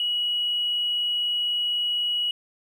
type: tone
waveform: triangle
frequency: 2916 Hz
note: F#7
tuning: 26 cents flat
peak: -19 dBFS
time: 0-2.31 s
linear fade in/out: 2 ms
effects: tanh soft clip ceiling -20 dBFS